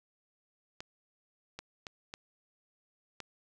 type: clicks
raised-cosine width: 0.2 ms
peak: -24 dBFS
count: 5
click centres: 0.805 / 1.59 / 1.868 / 2.139 / 3.203 s
effects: none